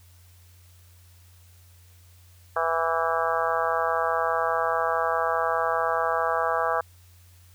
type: harmonic tone with a mistuned harmonic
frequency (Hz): 164.81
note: E3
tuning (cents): 0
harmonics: 3 / 4 / 5 / 6 / 7 / 8 / 9 / 10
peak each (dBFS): -30 / -28 / -30 / -32 / -28 / -31 / -36 / -34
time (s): 2.56-6.81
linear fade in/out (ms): 5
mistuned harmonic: 10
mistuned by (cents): -39
effects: added 88 Hz sine -51 dBFS peak until 7.54 s + white hiss -59 dBFS RMS until 7.54 s